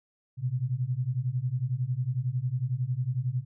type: beating tone pair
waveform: sine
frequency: 120.4 / 131.4 Hz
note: B2 / C3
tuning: -44 / +8 cents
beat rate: 11 Hz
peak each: -30 / -29 dBFS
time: 0.37-3.45 s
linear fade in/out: 50 ms
effects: none